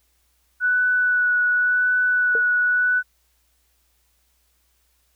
sine tone with vibrato, 1480 Hz, F#6, in tune, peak -16 dBFS, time 0.6-3.03 s, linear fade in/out 50 ms, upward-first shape sine, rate 0.91 Hz, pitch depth 14 cents each way
sine tone with exponential decay, 457 Hz, A#4, 34 cents flat, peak -21 dBFS, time 2.35-2.44 s, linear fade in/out 1 ms, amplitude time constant 19 ms
effects added 60 Hz sine -66 dBFS peak until 5.15 s + white hiss -66 dBFS RMS until 5.15 s

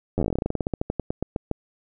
slowing click train, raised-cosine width 2 ms, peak -11 dBFS, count 26, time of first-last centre 0.18-1.513 s, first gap 10 ms, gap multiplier 1.12, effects none

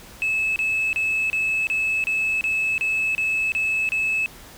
sine tone bursts, 2600 Hz, E7, 24 cents flat, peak -18 dBFS, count 11, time 0.22-4.26 s, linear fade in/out 0 ms, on 340 ms, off 30 ms, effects tanh soft clip ceiling -17 dBFS + pink hiss -44 dBFS RMS until 4.57 s

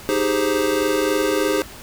square chord, Ab major seventh, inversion second, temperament equal, 311.1 / 392 / 415.3 / 523.3 Hz, Eb4 / G4 / Ab4 / C5, 0 / 0 / 0 / 0 cents, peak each -24 dBFS, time 0.09-1.62 s, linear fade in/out 0 ms, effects pink hiss -39 dBFS RMS until 1.82 s

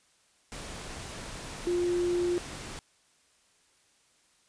sine tone in noise, 351.7 Hz, F4, 12 cents sharp, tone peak -25 dBFS, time 1.67-2.38 s, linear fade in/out 0 ms, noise pink, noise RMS -41 dBFS, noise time 0.52-2.79 s, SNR +13 dB, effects white hiss -66 dBFS RMS until 4.48 s + resampled to 22050 Hz

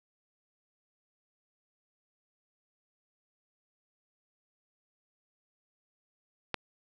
click, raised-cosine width 0.3 ms, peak -14 dBFS, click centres 6.543 s, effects none

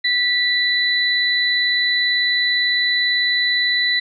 sine tone pair together, 1963 / 3989 Hz, B6 / B7, -11 / +17 cents, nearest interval octave, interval 1228 cents, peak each -18 dBFS, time 0.04-4 s, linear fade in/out 10 ms, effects none

